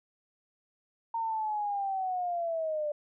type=linear sweep; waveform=sine; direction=down; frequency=921 to 587.3 Hz; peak=-29 dBFS; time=1.14-2.92 s; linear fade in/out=5 ms; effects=none